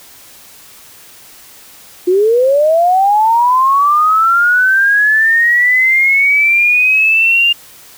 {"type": "linear sweep", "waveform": "sine", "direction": "up", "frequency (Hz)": [349.2, 2814], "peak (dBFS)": -7, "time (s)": [2.07, 7.53], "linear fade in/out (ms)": 10, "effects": ["white hiss -39 dBFS RMS until 7.97 s"]}